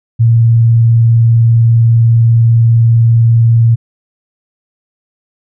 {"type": "tone with vibrato", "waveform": "sine", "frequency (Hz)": 115.6, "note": "A#2", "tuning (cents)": -14, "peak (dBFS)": -4, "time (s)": [0.19, 3.76], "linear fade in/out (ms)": 20, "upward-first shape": "square", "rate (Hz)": 20, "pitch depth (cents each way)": 35, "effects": []}